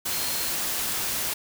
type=tone in noise; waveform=sine; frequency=4216 Hz; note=C8; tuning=12 cents sharp; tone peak=-36 dBFS; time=0.11-0.5 s; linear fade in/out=10 ms; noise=white; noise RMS=-28 dBFS; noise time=0.05-1.34 s; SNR=-11 dB; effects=none